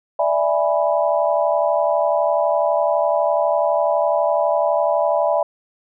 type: chord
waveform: sine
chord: E dominant seventh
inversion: third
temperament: equal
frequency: 587.3 / 659.3 / 830.6 / 987.8 Hz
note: D5 / E5 / G#5 / B5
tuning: 0 / 0 / 0 / 0 cents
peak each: -19 / -19 / -23 / -24 dBFS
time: 0.19-5.43 s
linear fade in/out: 5 ms
effects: none